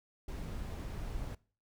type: noise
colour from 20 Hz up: brown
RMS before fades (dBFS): -40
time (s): 0.28-1.35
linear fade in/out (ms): 5
effects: noise-tail reverb RT60 0.4 s tail -22 dB re dry